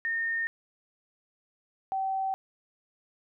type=tone pair in turn; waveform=sine; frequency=1830 / 769.4 Hz; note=A#6 / G5; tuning=-32 / -33 cents; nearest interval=octave + minor third; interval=1501 cents; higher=first; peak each=-27 dBFS; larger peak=neither; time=0.05-0.47 / 1.92-2.34 s; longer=neither; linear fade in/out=0 ms; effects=none